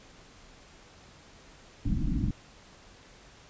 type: low-pass noise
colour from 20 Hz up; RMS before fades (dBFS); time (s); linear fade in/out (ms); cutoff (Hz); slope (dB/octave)
pink; -28; 1.85-2.31; 5; 310; 96
effects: pink hiss -54 dBFS RMS until 3.49 s + resampled to 16000 Hz